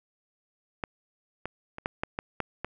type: clicks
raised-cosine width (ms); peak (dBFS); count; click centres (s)
0.5; -15 / -18 / -23 / -13 / -13 / -15 / -13 / -17; 8; 0.838 / 1.456 / 1.784 / 1.859 / 2.035 / 2.189 / 2.403 / 2.646
effects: none